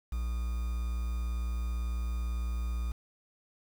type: tone with quantisation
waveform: triangle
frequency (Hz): 59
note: A#1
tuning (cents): +22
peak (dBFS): -28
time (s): 0.12-2.92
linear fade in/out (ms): 5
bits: 8
effects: none